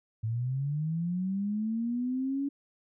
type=linear sweep; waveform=sine; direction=up; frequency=108.1 to 283.1 Hz; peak=-28 dBFS; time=0.23-2.49 s; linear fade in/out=10 ms; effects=none